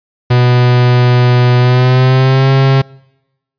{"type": "tone with pitch glide", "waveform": "45% pulse", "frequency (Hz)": [123.47, 134.64], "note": ["B2", "C3"], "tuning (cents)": [0, 50], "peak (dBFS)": -6, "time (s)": [0.3, 2.82], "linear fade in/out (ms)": 10, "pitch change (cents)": 150, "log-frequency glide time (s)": [1.58, 2.5], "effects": ["noise-tail reverb RT60 1.0 s tail -26 dB re dry", "resampled to 11025 Hz"]}